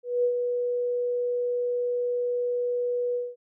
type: tone with ADSR envelope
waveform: sine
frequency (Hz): 488.2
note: B4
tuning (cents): -20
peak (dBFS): -19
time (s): 0.03-3.36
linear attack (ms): 210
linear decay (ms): 83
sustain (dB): -5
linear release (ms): 210
effects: none